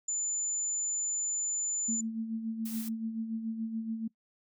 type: tone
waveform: sine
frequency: 7040 Hz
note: A8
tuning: in tune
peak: -30 dBFS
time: 0.08-2.01 s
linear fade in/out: 5 ms
type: tone with tremolo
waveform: sine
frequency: 224 Hz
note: A3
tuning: 31 cents sharp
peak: -30 dBFS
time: 1.88-4.08 s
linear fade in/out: 10 ms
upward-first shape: sine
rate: 7 Hz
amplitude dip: 55%
type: noise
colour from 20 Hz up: blue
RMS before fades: -43 dBFS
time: 2.65-2.89 s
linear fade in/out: 10 ms
effects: noise-tail reverb RT60 0.1 s tail -22 dB re dry